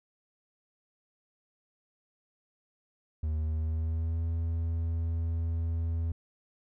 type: tone with pitch glide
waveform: triangle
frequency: 77.6 to 82.69 Hz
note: D#2 to E2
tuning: -4 to +6 cents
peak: -26 dBFS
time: 3.23-6.12 s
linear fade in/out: 5 ms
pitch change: +110 cents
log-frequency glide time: 3.34-4.24 s
effects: none